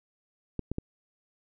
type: clicks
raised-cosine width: 3 ms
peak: -18 dBFS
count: 3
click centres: 0.593 / 0.716 / 0.784 s
effects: none